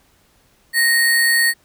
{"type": "tone with sample-and-hold", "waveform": "sine", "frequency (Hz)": 1864.7, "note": "A#6", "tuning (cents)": 0, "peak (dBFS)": -12, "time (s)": [0.73, 1.54], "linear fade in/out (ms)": 50, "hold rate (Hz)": 6300, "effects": ["pink hiss -57 dBFS RMS until 1.64 s"]}